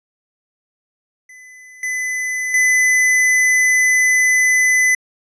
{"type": "tone with level steps", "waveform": "square", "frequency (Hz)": 2011, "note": "B6", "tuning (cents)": 31, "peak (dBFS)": [-39, -20, -12], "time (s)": [1.29, 4.95], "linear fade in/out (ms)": 5, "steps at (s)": [1.83, 2.54], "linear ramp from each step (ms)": 2, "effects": ["resampled to 22050 Hz"]}